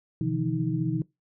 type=tone cluster; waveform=sine; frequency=126.6 / 154.4 / 169.3 / 315.3 Hz; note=B2 / D#3 / E3 / D#4; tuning=+43 / -13 / +46 / +23 cents; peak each=-30 dBFS; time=0.21-1.02 s; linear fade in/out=2 ms; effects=noise-tail reverb RT60 0.2 s tail -22 dB re dry